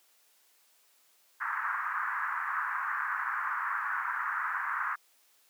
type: band-pass noise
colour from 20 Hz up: white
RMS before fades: -33 dBFS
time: 1.4-4.96 s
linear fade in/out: 20 ms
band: 1000 to 1700 Hz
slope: 48 dB/octave
effects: white hiss -66 dBFS RMS until 5.49 s + high-pass 400 Hz 12 dB/octave